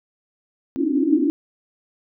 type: band-pass noise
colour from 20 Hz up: white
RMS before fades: -19 dBFS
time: 0.76-1.3 s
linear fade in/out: 0 ms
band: 270 to 330 Hz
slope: 96 dB/octave
effects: none